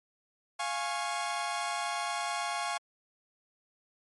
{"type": "chord", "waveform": "sawtooth", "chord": "Db major", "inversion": "first", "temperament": "equal with one note detuned", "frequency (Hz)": [698.5, 830.6, 1097.9], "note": ["F5", "Ab5", "Db6"], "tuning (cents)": [0, 0, -17], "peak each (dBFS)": -32, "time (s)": [0.59, 2.78], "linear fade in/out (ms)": 10, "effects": ["MP3 48 kbps"]}